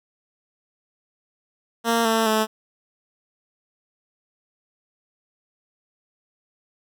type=tone with pitch steps; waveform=10% pulse; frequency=230.9 / 224.3 / 217.9 Hz; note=A#3 / A3 / A3; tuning=-16 / +34 / -17 cents; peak=-10 dBFS; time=1.84-2.47 s; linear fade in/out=50 ms; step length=210 ms; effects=none